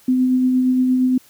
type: tone with tremolo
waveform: sine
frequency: 255.2 Hz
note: C4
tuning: 43 cents flat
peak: -12 dBFS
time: 0.08-1.18 s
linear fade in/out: 5 ms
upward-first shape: sine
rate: 8.6 Hz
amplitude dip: 25%
effects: white hiss -51 dBFS RMS until 1.29 s